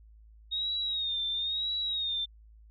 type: tone with vibrato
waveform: sine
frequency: 3729 Hz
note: A#7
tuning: in tune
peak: -29 dBFS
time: 0.51-2.26 s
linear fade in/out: 20 ms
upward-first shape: sine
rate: 1 Hz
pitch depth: 79 cents each way
effects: added 54 Hz sine -52 dBFS peak until 2.7 s